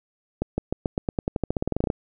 accelerating click train, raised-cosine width 2 ms, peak -10 dBFS, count 20, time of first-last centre 0.42-1.902 s, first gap 160 ms, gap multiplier 0.91, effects none

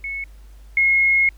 sine tone pair in turn, 2200 / 2160 Hz, C#7 / C#7, -14 / -45 cents, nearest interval unison, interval 31 cents, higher first, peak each -25 / -13 dBFS, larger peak second, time 0.04-0.24 / 0.77-1.29 s, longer second, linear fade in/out 2 ms, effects added 50 Hz sine -40 dBFS peak until 1.37 s + pink hiss -57 dBFS RMS until 1.37 s

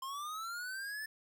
square linear sweep, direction up, 1044 to 1762 Hz, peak -40 dBFS, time 0.02-1.06 s, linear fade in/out 5 ms, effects 11-bit

